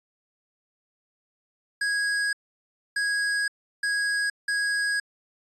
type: tone bursts at uneven times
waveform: square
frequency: 1652 Hz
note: G#6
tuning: 10 cents flat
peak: -24 dBFS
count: 4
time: 1.81-2.33 / 2.96-3.48 / 3.83-4.3 / 4.48-5 s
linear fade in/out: 5 ms
effects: resampled to 24000 Hz